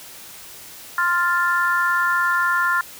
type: chord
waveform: sine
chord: F major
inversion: second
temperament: equal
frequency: 1046.5 / 1396.9 / 1760 Hz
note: C6 / F6 / A6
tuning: 0 / 0 / 0 cents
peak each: -22 / -19 / -23 dBFS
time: 0.98-2.81 s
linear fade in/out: 2 ms
effects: white hiss -40 dBFS RMS until 2.99 s